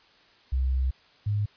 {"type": "tone pair in turn", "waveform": "sine", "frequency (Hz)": [64.9, 103.65], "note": ["C2", "G#2"], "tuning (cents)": [-13, -3], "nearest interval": "minor sixth", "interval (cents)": 810, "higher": "second", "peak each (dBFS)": [-22, -23], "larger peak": "first", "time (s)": [[0.52, 0.91], [1.26, 1.46]], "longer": "first", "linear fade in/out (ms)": 10, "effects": ["white hiss -58 dBFS RMS until 1.56 s", "resampled to 11025 Hz"]}